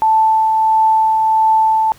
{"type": "tone with tremolo", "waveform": "sine", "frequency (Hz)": 880, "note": "A5", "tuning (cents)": 0, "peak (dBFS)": -8, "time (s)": [0.02, 1.92], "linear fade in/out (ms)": 0, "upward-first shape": "triangle", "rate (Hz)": 1.5, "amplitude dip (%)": 30, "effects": ["pink hiss -45 dBFS RMS until 1.98 s"]}